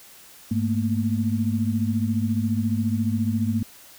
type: tone cluster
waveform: sine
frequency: 102.8 / 219.5 / 233.9 Hz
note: G#2 / A3 / A#3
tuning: -17 / -4 / +6 cents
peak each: -25 dBFS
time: 0.51-3.63 s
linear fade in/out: 5 ms
effects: white hiss -48 dBFS RMS until 3.98 s